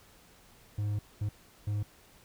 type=tone bursts at uneven times; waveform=triangle; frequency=103.83 Hz; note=G#2; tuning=in tune; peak=-27 dBFS; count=3; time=0.78-0.99 / 1.21-1.29 / 1.67-1.83 s; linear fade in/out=5 ms; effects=pink hiss -59 dBFS RMS until 2.24 s